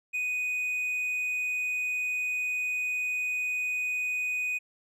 triangle tone, 2489 Hz, D#7, in tune, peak -26 dBFS, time 0.13-4.59 s, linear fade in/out 20 ms, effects none

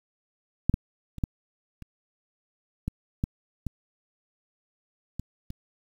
clicks, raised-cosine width 5 ms, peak -8 / -10 / -26 / -12 / -29 / -16 / -13 / -18 / -20 / -24 dBFS, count 10, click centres 0.696 / 0.741 / 1.183 / 1.238 / 1.823 / 2.88 / 3.239 / 3.667 / 5.196 / 5.504 s, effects 8-bit

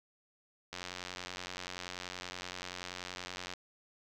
click train, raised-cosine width 0.2 ms, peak -23 dBFS, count 255, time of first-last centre 0.73-3.537 s, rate 90.5 Hz, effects none

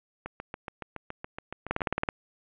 two click trains, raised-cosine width 0.5 ms, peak -11 / -21 dBFS, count 8 / 12, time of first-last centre 1.71-2.088 / 0.26-1.807 s, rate 18.5 / 7.11 Hz, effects resampled to 8000 Hz + 8-bit

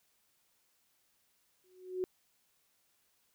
sine tone with exponential growth, 368.5 Hz, F#4, 7 cents flat, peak -29 dBFS, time 1.64-2.04 s, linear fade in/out 0 ms, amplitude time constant 86 ms, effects white hiss -74 dBFS RMS until 3.34 s

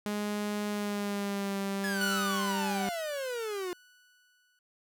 sawtooth tone with pitch glide, 207.7 to 197.06 Hz, G#3 to G3, 0 to +9 cents, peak -27 dBFS, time 0.06-2.89 s, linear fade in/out 0 ms, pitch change -91 cents, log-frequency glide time 0.69-1.58 s
45% pulse exponential sweep, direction down, 1719 to 349.2 Hz, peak -33 dBFS, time 1.84-3.73 s, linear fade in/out 0 ms
sawtooth tone with exponential decay, 1480 Hz, F#6, in tune, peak -26 dBFS, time 2.01-4.59 s, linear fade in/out 2 ms, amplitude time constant 560 ms
effects none

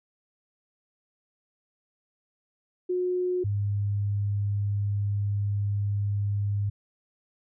sine tone pair in turn, 362.3 / 101.67 Hz, F#4 / G#2, -36 / -36 cents, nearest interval octave + minor seventh, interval 2200 cents, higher first, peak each -24 dBFS, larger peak neither, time 2.89-3.44 / 3.44-6.7 s, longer second, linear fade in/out 10 ms, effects none

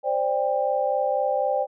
sine chord, C suspended second, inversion none, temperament equal with one note detuned, 523.3 / 587.3 / 794.5 Hz, C5 / D5 / G5, 0 / 0 / +23 cents, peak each -25 dBFS, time 0.03-1.67 s, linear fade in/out 50 ms, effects none

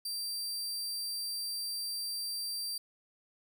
sawtooth tone, 4700 Hz, D8, 1 cent sharp, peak -32 dBFS, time 0.05-2.78 s, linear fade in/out 5 ms, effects none

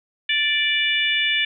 harmonic tone, 586 Hz, D5, 4 cents flat, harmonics 3 / 4 / 5 / 6, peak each -24 / -22 / -23 / -25 dBFS, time 0.29-1.45 s, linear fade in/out 5 ms, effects none

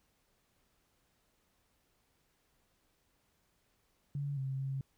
sine tone with pitch steps, 142.2 / 133.9 / 135.3 Hz, C#3 / C3 / C#3, +45 / +40 / -42 cents, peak -34 dBFS, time 4.15-4.81 s, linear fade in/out 2 ms, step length 220 ms, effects pink hiss -75 dBFS RMS until 4.97 s

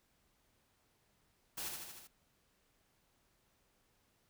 white noise with echo, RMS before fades -42 dBFS, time 1.57-1.69 s, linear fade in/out 10 ms, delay 77 ms, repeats 5, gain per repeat -3 dB, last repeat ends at 2.075 s, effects pink hiss -75 dBFS RMS until 4.29 s

